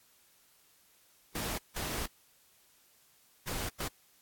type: noise bursts at uneven times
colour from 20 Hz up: pink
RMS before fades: -36 dBFS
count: 4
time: 1.35-1.58 / 1.76-2.06 / 3.47-3.69 / 3.8-3.88 s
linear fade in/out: 5 ms
effects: white hiss -65 dBFS RMS until 4.21 s + AAC 64 kbps